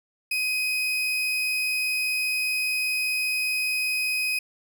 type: tone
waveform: 35% pulse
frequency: 2511 Hz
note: D#7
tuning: 15 cents sharp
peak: -22 dBFS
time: 0.31-4.39 s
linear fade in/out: 5 ms
effects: none